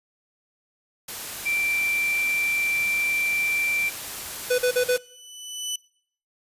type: noise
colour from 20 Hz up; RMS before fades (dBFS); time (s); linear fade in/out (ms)
white; -34; 1.08-4.98; 5
type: tone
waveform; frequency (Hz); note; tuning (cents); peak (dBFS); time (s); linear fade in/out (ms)
sine; 2349; D7; 0; -22; 1.45-3.9; 20
type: tone bursts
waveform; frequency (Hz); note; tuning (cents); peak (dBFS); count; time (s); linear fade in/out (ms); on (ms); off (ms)
square; 497.4; B4; +12; -19; 4; 4.5-4.969; 10; 85; 43
type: tone with exponential growth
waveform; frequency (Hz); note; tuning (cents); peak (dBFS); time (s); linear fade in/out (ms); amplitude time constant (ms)
20% pulse; 2987; F#7; +16; -20; 4.65-5.76; 5; 240
effects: noise-tail reverb RT60 0.6 s tail -23 dB re dry + resampled to 32000 Hz